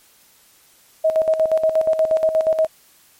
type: tone with tremolo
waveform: sine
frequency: 636 Hz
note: D#5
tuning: 38 cents sharp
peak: -12 dBFS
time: 1.04-2.67 s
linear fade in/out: 10 ms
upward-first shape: square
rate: 8.4 Hz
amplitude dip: 65%
effects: white hiss -53 dBFS RMS until 3.19 s + MP3 64 kbps